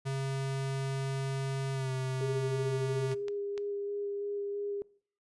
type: tone with pitch glide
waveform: square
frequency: 135.3 to 130.77 Hz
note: C#3 to C3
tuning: -42 to -1 cents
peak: -32 dBFS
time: 0.05-3.15 s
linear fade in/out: 20 ms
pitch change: -59 cents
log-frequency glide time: 1.73-1.91 s
type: tone with vibrato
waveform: sine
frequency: 405.7 Hz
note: G#4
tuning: 41 cents flat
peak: -33 dBFS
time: 2.21-4.82 s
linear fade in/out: 0 ms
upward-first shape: square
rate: 3 Hz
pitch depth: 8 cents each way
type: clicks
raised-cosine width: 0.2 ms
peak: -27 dBFS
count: 3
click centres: 3.116 / 3.283 / 3.578 s
effects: noise-tail reverb RT60 0.5 s tail -22 dB re dry + resampled to 24000 Hz